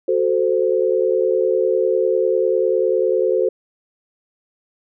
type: chord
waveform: sine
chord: F# diminished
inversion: none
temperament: equal with one note detuned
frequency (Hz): 370 / 440 / 519.6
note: F#4 / A4 / C5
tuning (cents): 0 / 0 / -12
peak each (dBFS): -19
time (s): 0.08-3.49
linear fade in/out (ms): 5
effects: none